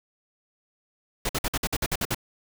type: noise bursts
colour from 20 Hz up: pink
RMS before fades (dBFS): -26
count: 10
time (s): 1.25-2.147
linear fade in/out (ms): 5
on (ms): 42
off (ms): 53
effects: none